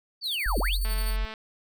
sine linear two-way sweep, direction down then up, 4699 to 164.7 to 4699 Hz, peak -27 dBFS, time 0.21-0.79 s, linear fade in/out 50 ms, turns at 0.59 s
5% pulse tone with tremolo, 4490 Hz, C#8, 21 cents sharp, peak -27 dBFS, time 0.23-1.17 s, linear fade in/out 50 ms, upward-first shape square, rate 12 Hz, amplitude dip 50%
sine tone, 44.9 Hz, F1, 49 cents sharp, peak -24 dBFS, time 0.46-1.25 s, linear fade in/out 0 ms
click train, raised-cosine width 0.3 ms, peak -23 dBFS, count 108, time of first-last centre 0.85-1.339 s, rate 219 Hz
effects none

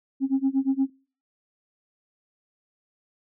sine tone with tremolo, 269.4 Hz, C#4, 49 cents flat, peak -16 dBFS, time 0.2-0.9 s, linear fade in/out 50 ms, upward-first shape sine, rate 8.5 Hz, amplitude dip 95%, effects noise-tail reverb RT60 0.4 s tail -25 dB re dry + tanh soft clip ceiling -15 dBFS

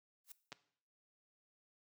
blue noise with exponential growth, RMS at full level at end -47 dBFS, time 0.24-0.32 s, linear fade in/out 5 ms, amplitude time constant 17 ms
clicks, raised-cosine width 0.2 ms, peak -30 dBFS, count 2, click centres 0.52 / 0.527 s
effects noise-tail reverb RT60 0.6 s tail -17 dB re dry + high-pass 100 Hz 12 dB/octave

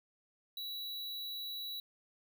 square tone, 3924 Hz, B7, 12 cents flat, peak -40 dBFS, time 0.57-1.8 s, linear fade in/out 2 ms, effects none

